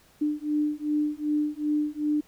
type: beating tone pair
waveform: sine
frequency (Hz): 297.8 / 300.4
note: D4 / D4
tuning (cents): +24 / +39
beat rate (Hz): 2.6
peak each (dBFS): -27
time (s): 0.21-2.21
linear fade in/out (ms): 10
effects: pink hiss -59 dBFS RMS until 2.27 s